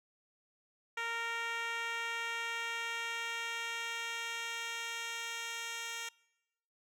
10% pulse tone with band-pass filter sweep, 462.9 Hz, A#4, 12 cents flat, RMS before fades -39 dBFS, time 0.97-6.09 s, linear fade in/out 5 ms, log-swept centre 1900 to 4800 Hz, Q 0.83, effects noise-tail reverb RT60 1.0 s tail -26 dB re dry

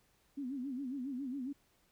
sine tone with vibrato, 264.4 Hz, C4, 18 cents sharp, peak -37 dBFS, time 0.37-1.53 s, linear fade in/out 10 ms, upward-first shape sine, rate 7.3 Hz, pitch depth 140 cents each way, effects pink hiss -72 dBFS RMS until 1.91 s

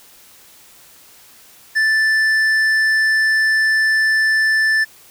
sine tone with tanh clipping, 1760 Hz, A6, in tune, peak -14 dBFS, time 1.75-4.85 s, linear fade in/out 20 ms, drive 8 dB, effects white hiss -46 dBFS RMS until 5.1 s

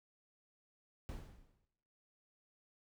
brown noise with exponential decay, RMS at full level -41 dBFS, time 1.09-1.65 s, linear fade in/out 0 ms, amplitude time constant 120 ms, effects noise-tail reverb RT60 1.0 s tail -19 dB re dry

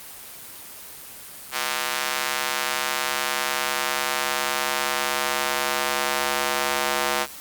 square tone with high-pass filter sweep, 70 Hz, C#2, 18 cents sharp, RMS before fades -25 dBFS, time 1.51-7.27 s, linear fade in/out 50 ms, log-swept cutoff 1300 to 720 Hz, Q 0.73, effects white hiss -40 dBFS RMS until 7.4 s + Opus 24 kbps

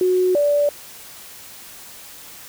sine tone pair in turn, 366.6 / 581.1 Hz, F#4 / D5, -16 / -18 cents, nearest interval minor sixth, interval 798 cents, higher second, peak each -14 dBFS, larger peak neither, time 0.01-0.35 / 0.35-0.69 s, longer neither, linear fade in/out 2 ms, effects white hiss -40 dBFS RMS until 2.48 s

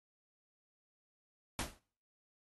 pink noise with exponential decay, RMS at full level -33 dBFS, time 1.59-1.79 s, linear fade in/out 1 ms, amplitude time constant 42 ms, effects noise-tail reverb RT60 0.5 s tail -24 dB re dry + AAC 32 kbps

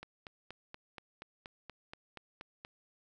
click train, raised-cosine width 0.3 ms, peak -29 dBFS, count 12, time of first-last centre 0.03-2.649 s, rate 4.2 Hz, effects none

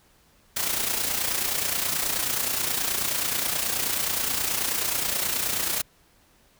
white noise with amplitude modulation, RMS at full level -24 dBFS, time 0.56-5.82 s, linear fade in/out 10 ms, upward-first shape sine, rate 29.4 Hz, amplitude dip 55%, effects pink hiss -60 dBFS RMS until 6.59 s

